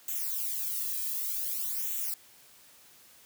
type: noise with flanger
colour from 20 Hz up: violet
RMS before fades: -33 dBFS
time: 0.08-2.14 s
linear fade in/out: 2 ms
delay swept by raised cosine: 0.2 to 1.4 ms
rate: 0.54 Hz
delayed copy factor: -1
effects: white hiss -57 dBFS RMS until 3.25 s + high-pass 60 Hz 12 dB/octave